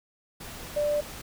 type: tone in noise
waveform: sine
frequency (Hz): 590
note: D5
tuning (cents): +8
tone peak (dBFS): -23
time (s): 0.76-1.01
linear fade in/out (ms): 10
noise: pink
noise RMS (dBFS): -41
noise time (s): 0.4-1.22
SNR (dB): +15
effects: none